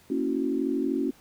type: chord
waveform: sine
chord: F# dominant seventh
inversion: first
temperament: equal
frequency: 233.1 / 277.2 / 329.6 / 370 Hz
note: A#3 / C#4 / E4 / F#4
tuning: 0 / 0 / 0 / 0 cents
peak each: -32 / -27 / -31 / -31 dBFS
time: 0.1-1.11 s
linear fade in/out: 5 ms
effects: pink hiss -57 dBFS RMS until 1.2 s